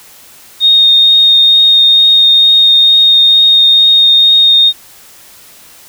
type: tone with vibrato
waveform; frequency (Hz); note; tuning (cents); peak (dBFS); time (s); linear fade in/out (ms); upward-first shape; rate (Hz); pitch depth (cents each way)
sine; 3698; A#7; -15; -3; 0.6-4.73; 50; triangle; 2.2; 9
effects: white hiss -38 dBFS RMS until 5.88 s